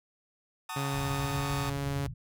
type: chord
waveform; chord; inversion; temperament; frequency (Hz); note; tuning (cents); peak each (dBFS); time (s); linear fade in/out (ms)
sawtooth; D# half-diminished seventh; first; just; 746.7 / 896 / 1120.1 / 1244.5; F#5 / A5 / C#6 / D#6; +16 / +31 / +18 / 0; -40 / -36 / -40 / -36; 0.69-1.7; 5
type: tone with pitch glide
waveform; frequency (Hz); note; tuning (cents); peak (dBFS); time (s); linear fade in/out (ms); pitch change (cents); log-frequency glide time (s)
sawtooth; 138.59 to 139.96; C#3 to C#3; 0 to +17; -27; 0.76-2.07; 5; +17; 1.11-1.46
type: low-pass noise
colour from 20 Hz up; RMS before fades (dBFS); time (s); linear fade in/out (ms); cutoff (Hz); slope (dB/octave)
white; -39; 0.92-2.14; 10; 150; 48
effects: none